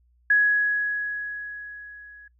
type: tone with level ramp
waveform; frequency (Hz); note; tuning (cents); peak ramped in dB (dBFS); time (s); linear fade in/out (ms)
sine; 1673; G#6; +12; -14 to -44; 0.3-2.28; 5
effects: noise-tail reverb RT60 0.1 s tail -22 dB re dry + added 60 Hz sine -59 dBFS peak until 2.39 s